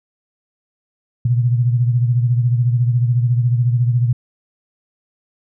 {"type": "beating tone pair", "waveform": "sine", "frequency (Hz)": [120, 134], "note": ["B2", "C3"], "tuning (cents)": [-49, 42], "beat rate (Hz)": 14, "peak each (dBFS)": [-13, -21], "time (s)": [1.25, 4.13], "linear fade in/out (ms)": 5, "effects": []}